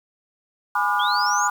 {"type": "chord", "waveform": "sine", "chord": "G# diminished seventh", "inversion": "none", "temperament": "just", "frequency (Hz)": [830.6, 996.7, 1196.1, 1435.3], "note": ["G#5", "B5", "D6", "F6"], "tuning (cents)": [0, 16, 31, 47], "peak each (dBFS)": -24, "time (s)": [0.75, 1.5], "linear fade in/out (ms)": 5}
{"type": "linear sweep", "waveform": "sine", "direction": "up", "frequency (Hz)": [3136, 7030], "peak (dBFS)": -25, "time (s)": [0.99, 1.48], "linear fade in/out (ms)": 10}
{"effects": ["7-bit"]}